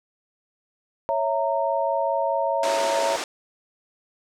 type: chord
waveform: sine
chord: A# diminished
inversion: first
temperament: equal with one note detuned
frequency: 554.4 / 659.3 / 924.3 Hz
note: C#5 / E5 / A#5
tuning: 0 / 0 / -15 cents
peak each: -25 dBFS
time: 1.09-3.16 s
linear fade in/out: 0 ms
type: band-pass noise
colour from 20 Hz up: pink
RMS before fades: -30 dBFS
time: 2.63-3.24 s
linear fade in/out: 2 ms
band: 320 to 8300 Hz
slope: 24 dB/octave
effects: none